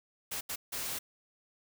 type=noise bursts at uneven times; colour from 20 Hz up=white; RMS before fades=-37 dBFS; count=3; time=0.31-0.41 / 0.49-0.56 / 0.72-0.99 s; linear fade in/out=10 ms; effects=none